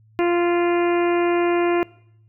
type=harmonic tone; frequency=347.3 Hz; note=F4; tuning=10 cents flat; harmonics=1 / 2 / 3 / 4 / 5 / 6 / 7 / 8; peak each=-17 / -25 / -29 / -33 / -34 / -34 / -34 / -36 dBFS; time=0.19-1.83 s; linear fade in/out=0 ms; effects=noise-tail reverb RT60 0.7 s tail -22 dB re dry + added 109 Hz sine -51 dBFS peak until 2.28 s